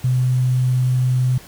sine tone with quantisation, 127 Hz, B2, 49 cents sharp, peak -14 dBFS, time 0.04-1.38 s, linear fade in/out 5 ms, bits 7, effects pink hiss -42 dBFS RMS until 1.47 s

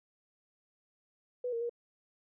sine tone with pitch steps, 494 / 463.6 / 474.1 Hz, B4 / A#4 / A#4, 0 / -10 / +29 cents, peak -32 dBFS, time 1.44-1.695 s, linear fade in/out 5 ms, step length 85 ms, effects none

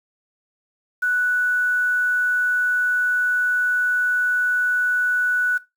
sine tone with quantisation, 1480 Hz, F#6, in tune, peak -17 dBFS, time 1.02-5.58 s, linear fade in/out 10 ms, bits 7, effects noise-tail reverb RT60 0.2 s tail -17 dB re dry

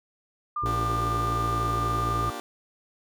sine tone, 1200 Hz, D6, 37 cents sharp, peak -26 dBFS, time 0.56-2.3 s, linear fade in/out 5 ms
harmonic tone, 57.2 Hz, A#1, 32 cents flat, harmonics 1 / 2 / 3 / 5 / 6 / 7 / 8 / 9, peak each -32 / -30 / -43 / -41 / -40 / -41 / -44 / -53 dBFS, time 0.62-2.31 s, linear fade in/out 20 ms
15% pulse chord, G minor seventh, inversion first, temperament just, 235.2 / 294 / 352.8 / 392 Hz, Bb3 / D4 / F4 / G4, +16 / +2 / +18 / 0 cents, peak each -35 / -33 / -35 / -33 dBFS, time 0.66-2.4 s, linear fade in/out 0 ms
effects none

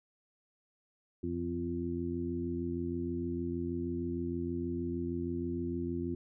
harmonic tone with a mistuned harmonic, 86.4 Hz, F2, 18 cents flat, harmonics 1 / 2 / 3 / 4, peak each -40 / -41 / -37 / -37 dBFS, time 1.23-6.15 s, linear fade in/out 5 ms, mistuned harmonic 1, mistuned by +25 cents, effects none

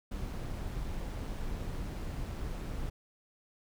brown noise with amplitude modulation, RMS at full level -36 dBFS, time 0.11-2.9 s, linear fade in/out 10 ms, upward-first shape sine, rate 160 Hz, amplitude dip 30%, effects none

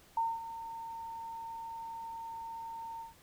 sine tone with ADSR envelope, 912 Hz, A#5, 38 cents flat, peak -27 dBFS, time 0.17-3.14 s, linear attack 4 ms, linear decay 220 ms, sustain -13 dB, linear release 140 ms, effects pink hiss -61 dBFS RMS until 3.22 s

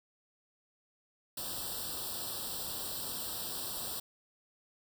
white noise with comb filter, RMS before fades -39 dBFS, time 1.37-4 s, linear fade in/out 5 ms, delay 0.23 ms, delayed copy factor +1, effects none

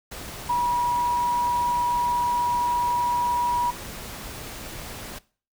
sine tone in noise, 966 Hz, B5, 39 cents flat, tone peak -20 dBFS, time 0.49-3.71 s, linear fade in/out 10 ms, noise pink, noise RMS -37 dBFS, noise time 0.11-5.19 s, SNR +14 dB, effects noise-tail reverb RT60 0.4 s tail -20 dB re dry

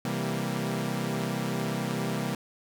sawtooth chord, C dominant seventh, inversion none, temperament equal with one note detuned, 131.42 / 164.81 / 196 / 233.1 Hz, C3 / E3 / G3 / Bb3, +8 / 0 / 0 / 0 cents, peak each -30 dBFS, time 0.05-2.35 s, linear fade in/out 2 ms, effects none

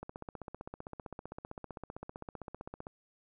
click train, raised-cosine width 1 ms, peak -28 dBFS, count 45, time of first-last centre 0.03-2.869 s, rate 15.5 Hz, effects none

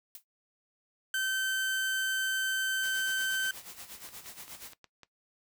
blue noise with exponential decay, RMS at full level -41 dBFS, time 0.15-0.24 s, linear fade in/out 2 ms, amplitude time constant 18 ms
30% pulse tone, 1544 Hz, G6, 27 cents flat, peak -26 dBFS, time 1.14-3.51 s, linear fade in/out 2 ms
white noise with tremolo, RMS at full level -44 dBFS, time 2.83-4.73 s, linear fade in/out 2 ms, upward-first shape sine, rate 8.4 Hz, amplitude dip 70%
clicks, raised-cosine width 0.2 ms, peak -32 dBFS, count 10, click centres 3.401 / 3.461 / 3.575 / 4.089 / 4.26 / 4.48 / 4.549 / 4.733 / 4.843 / 5.033 s
effects noise-tail reverb RT60 0.1 s tail -17 dB re dry

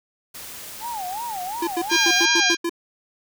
white noise, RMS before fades -37 dBFS, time 0.34-2.25 s, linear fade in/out 10 ms
sine tone with vibrato, 830.6 Hz, G#5, in tune, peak -27 dBFS, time 0.8-2.53 s, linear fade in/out 50 ms, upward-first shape sine, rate 2.8 Hz, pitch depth 250 cents each way
square tone bursts, 340 Hz, F4, 46 cents flat, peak -22 dBFS, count 8, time 1.62-2.695 s, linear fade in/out 5 ms, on 53 ms, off 93 ms
harmonic tone, 806 Hz, G5, 48 cents sharp, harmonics 2 / 3 / 4 / 5 / 6 / 7 / 8, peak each -21 / -23 / -24 / -25 / -26 / -26 / -27 dBFS, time 1.89-2.57 s, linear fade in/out 50 ms
effects none

